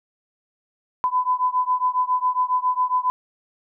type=beating tone pair; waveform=sine; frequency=1002 / 1009.3 Hz; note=B5 / B5; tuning=+25 / +37 cents; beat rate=7.3 Hz; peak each=-21 / -22 dBFS; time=1.04-3.1 s; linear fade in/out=0 ms; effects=none